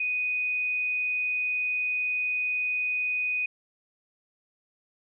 sine tone, 2489 Hz, D#7, in tune, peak -25 dBFS, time 0-3.46 s, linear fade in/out 5 ms, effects none

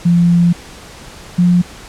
sine tone pair in turn, 172.6 / 176.84 Hz, F3 / F3, -20 / +22 cents, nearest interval unison, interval 42 cents, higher second, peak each -7 dBFS, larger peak neither, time 0.05-0.53 / 1.38-1.62 s, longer first, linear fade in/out 10 ms, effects pink hiss -35 dBFS RMS until 1.88 s + low-pass 9000 Hz 12 dB/octave

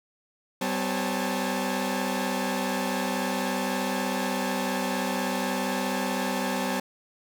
sawtooth tone cluster, 193.2 / 253.7 / 544 / 818 / 882 Hz, G3 / B3 / C#5 / G#5 / A5, -25 / +47 / -33 / -26 / +4 cents, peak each -27 / -27 / -30 / -33 / -30 dBFS, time 0.61-6.8 s, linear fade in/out 5 ms, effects none

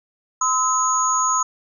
sine tone cluster, 1025 / 1284 / 6690 Hz, C6 / E6 / G#8, -36 / -46 / +12 cents, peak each -21 dBFS, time 0.41-1.43 s, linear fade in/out 5 ms, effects none

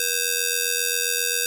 5% pulse ring-modulated tone, 1046.5 Hz, C6, in tune, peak -6 dBFS, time 0-1.46 s, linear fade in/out 0 ms, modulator 567 Hz, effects 8-bit

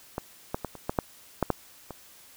clicks, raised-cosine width 1 ms, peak -16 / -14 / -17 / -27 / -13 / -9 / -9 / -9 / -23 dBFS, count 9, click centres 0.181 / 0.545 / 0.647 / 0.753 / 0.895 / 0.988 / 1.427 / 1.503 / 1.907 s, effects white hiss -53 dBFS RMS until 2.36 s

